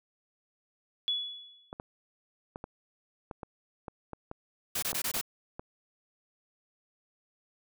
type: tone with exponential decay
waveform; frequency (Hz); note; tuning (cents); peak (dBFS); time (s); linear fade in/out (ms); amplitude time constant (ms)
sine; 3404; G#7; +42; -25; 1.08-1.73; 0; 140
type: clicks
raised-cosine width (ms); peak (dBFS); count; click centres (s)
1; -25; 12; 1.729 / 1.799 / 2.559 / 2.641 / 3.312 / 3.432 / 3.882 / 4.133 / 4.314 / 4.93 / 5.167 / 5.595
type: noise bursts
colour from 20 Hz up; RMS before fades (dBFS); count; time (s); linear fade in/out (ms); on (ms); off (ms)
white; -32; 5; 4.75-5.213; 5; 75; 22
effects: none